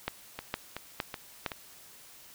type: two click trains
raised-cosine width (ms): 0.3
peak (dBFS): -14 / -20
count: 4 / 4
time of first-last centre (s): 0.08-1.462 / 0.39-1.518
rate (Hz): 2.17 / 2.66
effects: white hiss -53 dBFS RMS until 2.34 s